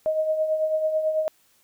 sine tone with tremolo, 626 Hz, D#5, 10 cents sharp, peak -18 dBFS, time 0.06-1.28 s, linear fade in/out 0 ms, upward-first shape triangle, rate 9.1 Hz, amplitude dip 60%, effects white hiss -62 dBFS RMS until 1.63 s

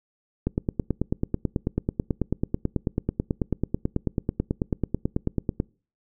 click train, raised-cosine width 3 ms, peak -10 dBFS, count 48, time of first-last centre 0.47-5.601 s, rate 9.16 Hz, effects noise-tail reverb RT60 0.4 s tail -26 dB re dry

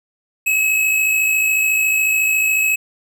square tone pair together, 2569 / 2623 Hz, E7 / E7, -45 / -9 cents, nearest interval unison, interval 36 cents, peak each -15 / -26 dBFS, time 0.46-2.76 s, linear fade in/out 10 ms, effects none

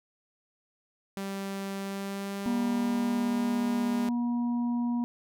sawtooth tone with pitch glide, 196 to 203.7 Hz, G3 to G#3, 0 to -33 cents, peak -29 dBFS, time 1.17-4.09 s, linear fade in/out 0 ms, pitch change +67 cents, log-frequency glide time 1.78-3.57 s
harmonic tone, 240 Hz, B3, 49 cents flat, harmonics 1 / 3 / 4, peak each -26 / -46 / -41 dBFS, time 2.46-5.04 s, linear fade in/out 0 ms
effects none

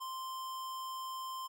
square tone, 1044 Hz, C6, 4 cents flat, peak -40 dBFS, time 0-1.48 s, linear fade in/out 20 ms, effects none

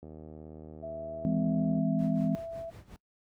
click train, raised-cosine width 2 ms, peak -33 dBFS, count 138, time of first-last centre 0.03-1.791 s, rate 77.8 Hz
sine tone with pitch glide, 659.3 to 663.5 Hz, E5 to E5, 0 to +11 cents, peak -36 dBFS, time 0.82-2.71 s, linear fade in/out 20 ms, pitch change +11 cents, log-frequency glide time 1.15-2.25 s
sine chord, E augmented, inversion none, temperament just, 164.81 / 206 / 257.5 Hz, E3 / G#3 / B#3, 0 / -14 / -28 cents, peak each -30 / -30 / -30 dBFS, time 1.25-2.35 s, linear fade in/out 0 ms
brown noise with tremolo, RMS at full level -44 dBFS, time 1.99-2.96 s, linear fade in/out 0 ms, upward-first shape sine, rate 5.5 Hz, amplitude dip 80%
effects noise-tail reverb RT60 0.1 s tail -22 dB re dry + high-pass 60 Hz 12 dB/octave

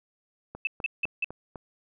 click train, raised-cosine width 1 ms, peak -25 dBFS, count 5, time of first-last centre 0.55-1.558 s, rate 3.97 Hz
sine tone bursts, 2632 Hz, E7, 3 cents flat, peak -24 dBFS, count 4, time 0.65-1.244 s, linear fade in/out 2 ms, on 21 ms, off 170 ms
effects none

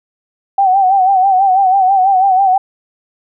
sine tone with vibrato, 765 Hz, G5, 42 cents flat, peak -7 dBFS, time 0.58-2.58 s, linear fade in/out 5 ms, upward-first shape sine, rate 6.1 Hz, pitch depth 71 cents each way, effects none

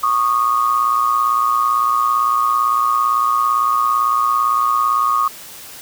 sine tone pair together, 1109 / 1226.8 Hz, C#6 / D#6, 0 / -25 cents, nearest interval major second, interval 175 cents, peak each -16 dBFS, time 0.03-5.28 s, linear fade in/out 5 ms, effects white hiss -36 dBFS RMS until 5.81 s

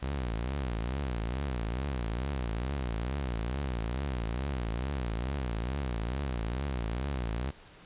sawtooth tone with vibrato, 62.3 Hz, B1, 16 cents sharp, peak -27 dBFS, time 0.02-7.51 s, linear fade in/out 10 ms, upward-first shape triangle, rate 2.3 Hz, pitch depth 270 cents each way, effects pink hiss -54 dBFS RMS until 7.85 s + resampled to 8000 Hz

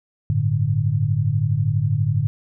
sine chord, G suspended second, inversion none, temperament just, 98 / 110.25 / 147 Hz, G2 / A2 / D3, 0 / +4 / +2 cents, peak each -24 / -20 / -21 dBFS, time 0.3-2.27 s, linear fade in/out 0 ms, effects none

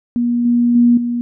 sine tone with level steps, 239.5 Hz, A#3, 47 cents sharp, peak -13 / -10 / -7 / -16 dBFS, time 0.16-1.21 s, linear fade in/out 0 ms, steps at 0.45 / 0.75 / 0.97 s, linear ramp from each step 5 ms, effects none

